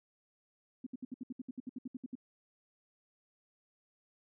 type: tone bursts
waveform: sine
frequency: 253.5 Hz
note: B3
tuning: 45 cents sharp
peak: -38 dBFS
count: 15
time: 0.84-2.154 s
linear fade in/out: 5 ms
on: 26 ms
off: 66 ms
effects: none